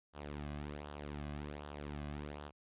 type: tone with flanger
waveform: sawtooth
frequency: 73.42 Hz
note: D2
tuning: in tune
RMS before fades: -45 dBFS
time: 0.13-2.52 s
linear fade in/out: 50 ms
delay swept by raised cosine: 0.43 to 2.23 ms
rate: 1.3 Hz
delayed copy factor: -0.65
effects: resampled to 8000 Hz